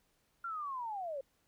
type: linear sweep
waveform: sine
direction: down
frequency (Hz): 1396.9 to 522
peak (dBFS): -37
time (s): 0.44-1.21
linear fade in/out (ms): 5
effects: pink hiss -75 dBFS RMS until 1.47 s